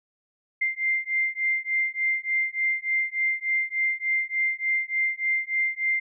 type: beating tone pair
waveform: sine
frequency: 2093 / 2096.4 Hz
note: C7 / C7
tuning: 0 / +3 cents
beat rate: 3.4 Hz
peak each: -26 dBFS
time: 0.61-6 s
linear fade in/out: 10 ms
effects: none